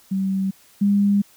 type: tone pair in turn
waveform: sine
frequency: 192.3 / 201.7 Hz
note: G3 / G3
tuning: -33 / +50 cents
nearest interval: minor second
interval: 83 cents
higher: second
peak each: -19 / -14 dBFS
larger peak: second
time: 0.11-0.51 / 0.81-1.22 s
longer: second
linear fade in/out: 10 ms
effects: white hiss -53 dBFS RMS until 1.36 s